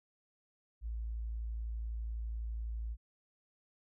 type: tone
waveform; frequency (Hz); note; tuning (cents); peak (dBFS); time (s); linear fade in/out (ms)
sine; 56; A1; +31; -36; 0.81-2.97; 50
effects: none